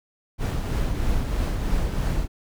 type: noise with tremolo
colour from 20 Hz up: brown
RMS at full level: -22 dBFS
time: 0.38-2.28 s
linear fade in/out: 50 ms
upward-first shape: triangle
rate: 3.1 Hz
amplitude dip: 40%
effects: none